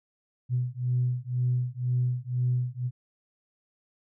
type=beating tone pair; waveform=sine; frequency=123.47 / 125.47 Hz; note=B2 / B2; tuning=0 / +28 cents; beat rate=2 Hz; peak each=-27 dBFS; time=0.49-2.91 s; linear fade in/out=50 ms; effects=tanh soft clip ceiling -17 dBFS